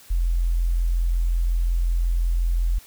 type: tone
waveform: sine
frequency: 42.77 Hz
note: F1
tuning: 35 cents flat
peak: -18 dBFS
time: 0.1-2.79 s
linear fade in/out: 10 ms
effects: white hiss -49 dBFS RMS until 2.86 s